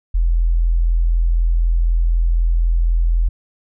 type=tone; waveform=sine; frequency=42 Hz; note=E1; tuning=33 cents sharp; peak=-12 dBFS; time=0.14-3.29 s; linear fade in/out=10 ms; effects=none